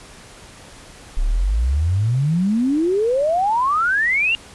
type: exponential sweep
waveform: sine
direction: up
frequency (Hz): 31.55 to 2846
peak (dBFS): -15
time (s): 1.17-4.35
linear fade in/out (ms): 0
effects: pink hiss -42 dBFS RMS until 4.54 s + resampled to 24000 Hz